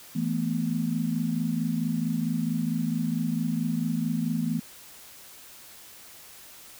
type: chord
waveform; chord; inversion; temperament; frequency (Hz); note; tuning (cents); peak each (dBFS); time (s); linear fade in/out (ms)
sine; E suspended fourth; none; equal with one note detuned; 164.81 / 220 / 244.5; E3 / A3 / B3; 0 / 0 / -17; -29; 0.15-4.6; 10
effects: white hiss -48 dBFS RMS until 6.79 s